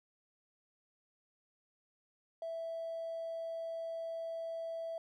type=tone with hard clipping; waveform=triangle; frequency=659.3 Hz; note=E5; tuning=in tune; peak=-38 dBFS; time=2.42-4.98 s; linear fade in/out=2 ms; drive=3 dB; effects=none